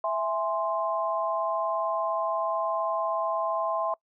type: chord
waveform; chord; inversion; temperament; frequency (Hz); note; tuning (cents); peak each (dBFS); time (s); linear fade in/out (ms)
sine; E augmented; none; equal; 659.3 / 830.6 / 1046.5; E5 / G#5 / B#5; 0 / 0 / 0; -28 / -33 / -29; 0.04-3.94; 2
effects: noise-tail reverb RT60 0.1 s tail -24 dB re dry